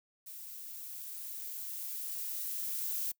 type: noise with level ramp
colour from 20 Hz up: violet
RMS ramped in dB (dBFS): -47 to -35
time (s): 0.26-3.12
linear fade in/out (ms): 10
effects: noise-tail reverb RT60 0.1 s tail -24 dB re dry